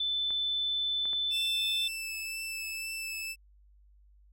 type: tone with pitch glide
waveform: sine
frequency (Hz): 3520 to 3549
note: A7 to A7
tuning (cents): 0 to +14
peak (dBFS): -28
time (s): 0-1.88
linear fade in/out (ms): 5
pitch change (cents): +14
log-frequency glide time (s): 1.24-1.59
type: clicks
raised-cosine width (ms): 0.5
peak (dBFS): -32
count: 3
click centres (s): 0.306 / 1.055 / 1.132
type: tone with vibrato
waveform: sawtooth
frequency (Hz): 2637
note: E7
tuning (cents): 0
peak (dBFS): -32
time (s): 1.3-3.36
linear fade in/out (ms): 50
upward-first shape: triangle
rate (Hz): 2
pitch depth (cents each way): 16
effects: added 50 Hz sine -57 dBFS peak until 4.32 s